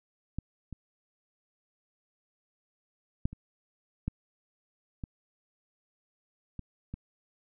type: clicks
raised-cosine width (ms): 5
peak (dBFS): -21 / -28 / -15 / -30 / -18 / -24 / -26 / -25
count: 8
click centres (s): 0.386 / 0.727 / 3.255 / 3.33 / 4.08 / 5.038 / 6.593 / 6.94
effects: none

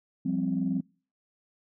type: chord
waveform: sine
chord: F suspended second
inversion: none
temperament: equal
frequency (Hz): 174.61 / 196 / 261.6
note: F3 / G3 / C4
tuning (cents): 0 / 0 / 0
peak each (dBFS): -30 / -30 / -28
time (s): 0.25-0.81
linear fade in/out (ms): 10
effects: noise-tail reverb RT60 0.4 s tail -25 dB re dry + tanh soft clip ceiling -17 dBFS

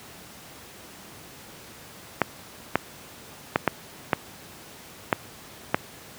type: clicks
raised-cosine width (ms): 0.5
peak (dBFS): -3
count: 7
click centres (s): 2.217 / 2.756 / 3.559 / 3.677 / 4.132 / 5.128 / 5.745
effects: pink hiss -45 dBFS RMS until 6.18 s + high-pass 100 Hz 12 dB/octave

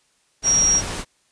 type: tone in noise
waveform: sine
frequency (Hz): 5660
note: F8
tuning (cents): +22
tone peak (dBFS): -14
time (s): 0.43-0.82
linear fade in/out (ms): 50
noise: pink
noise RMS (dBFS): -28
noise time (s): 0.42-1.05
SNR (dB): +11
effects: white hiss -63 dBFS RMS until 1.31 s + resampled to 22050 Hz

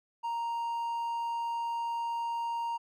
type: tone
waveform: triangle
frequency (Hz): 932.3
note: A#5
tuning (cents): 0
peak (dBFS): -29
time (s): 0.23-2.78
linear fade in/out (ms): 20
effects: none

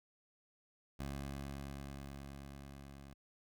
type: tone with level ramp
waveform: 15% pulse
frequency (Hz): 69.3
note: C#2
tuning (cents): 0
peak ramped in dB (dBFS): -34 to -46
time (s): 0.99-3.14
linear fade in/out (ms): 10
effects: none

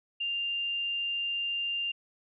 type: tone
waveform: sine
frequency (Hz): 2794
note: F7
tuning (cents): 0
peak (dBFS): -29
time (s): 0.2-1.92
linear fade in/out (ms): 10
effects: none

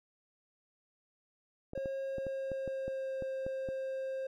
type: clicks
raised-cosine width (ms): 2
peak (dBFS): -28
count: 11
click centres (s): 1.734 / 1.777 / 1.858 / 2.183 / 2.267 / 2.517 / 2.677 / 2.88 / 3.223 / 3.465 / 3.688
type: tone with pitch glide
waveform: triangle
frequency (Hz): 540 to 530.7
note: C#5 to C5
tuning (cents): -45 to +24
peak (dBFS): -33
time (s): 1.75-4.27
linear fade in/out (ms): 5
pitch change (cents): -31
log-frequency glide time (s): 2.03-3.23
effects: none

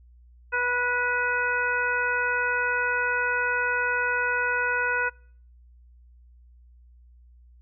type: harmonic tone with a mistuned harmonic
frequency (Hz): 490.1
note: B4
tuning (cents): -13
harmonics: 1 / 2 / 3 / 4 / 5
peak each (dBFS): -32 / -31 / -24 / -35 / -32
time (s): 0.52-5.1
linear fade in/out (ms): 20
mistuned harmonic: 5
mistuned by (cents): +52
effects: noise-tail reverb RT60 0.5 s tail -25 dB re dry + added 60 Hz sine -50 dBFS peak until 7.61 s

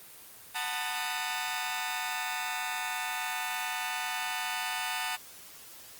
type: chord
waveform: 15% pulse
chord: B dominant seventh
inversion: second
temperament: just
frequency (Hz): 740.8 / 889 / 987.8 / 1234.7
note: F#5 / A5 / B5 / D#6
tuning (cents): +2 / +18 / 0 / -14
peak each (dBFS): -30 / -29 / -35 / -33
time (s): 0.54-5.17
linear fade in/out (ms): 20
effects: white hiss -50 dBFS RMS until 5.99 s + Opus 24 kbps

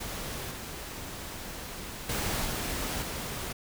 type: noise with level steps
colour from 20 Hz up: pink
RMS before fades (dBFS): -37 / -40 / -31 / -33 / -36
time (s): 0-3.53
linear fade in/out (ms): 10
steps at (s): 0.51 / 2.09 / 2.45 / 3.02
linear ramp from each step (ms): 5
effects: none

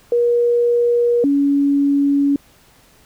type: tone pair in turn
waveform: sine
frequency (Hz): 477.4 / 282.1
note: A#4 / C#4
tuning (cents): +41 / +30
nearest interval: major sixth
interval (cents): 911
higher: first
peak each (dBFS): -12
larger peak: neither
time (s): 0.12-1.24 / 1.24-2.36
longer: neither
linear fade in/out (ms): 2
effects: pink hiss -51 dBFS RMS until 3.05 s

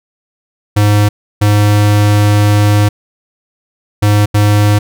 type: tone bursts at uneven times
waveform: square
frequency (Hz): 103.83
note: G#2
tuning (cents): 0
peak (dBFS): -7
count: 4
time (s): 0.76-1.09 / 1.41-2.89 / 4.02-4.26 / 4.34-4.79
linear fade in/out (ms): 10
effects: none

